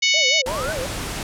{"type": "harmonic tone", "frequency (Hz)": 740, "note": "F#5", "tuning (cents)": 0, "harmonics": [3, 4, 5, 6, 7, 8, 9], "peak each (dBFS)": [-19, -21, -23, -25, -26, -27, -28], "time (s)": [0.02, 0.42], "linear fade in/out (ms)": 10}
{"type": "tone with vibrato", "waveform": "sine", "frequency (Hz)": 570, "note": "C#5", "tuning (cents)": 48, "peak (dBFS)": -26, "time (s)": [0.14, 0.86], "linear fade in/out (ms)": 2, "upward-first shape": "sine", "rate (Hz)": 5.6, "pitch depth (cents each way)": 220}
{"type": "noise", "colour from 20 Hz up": "pink", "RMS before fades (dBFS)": -28, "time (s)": [0.46, 1.23], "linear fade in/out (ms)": 2}
{"type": "linear sweep", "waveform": "sine", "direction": "up", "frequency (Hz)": [867, 1568], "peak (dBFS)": -27, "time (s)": [0.47, 0.73], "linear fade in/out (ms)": 5}
{"effects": ["low-pass 11000 Hz 12 dB/octave"]}